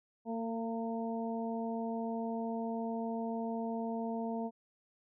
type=harmonic tone with a mistuned harmonic; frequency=228.4 Hz; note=A#3; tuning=35 cents flat; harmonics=1 / 2 / 3 / 4; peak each=-36 / -41 / -41 / -45 dBFS; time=0.25-4.51 s; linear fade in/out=50 ms; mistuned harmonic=2; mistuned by=-15 cents; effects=none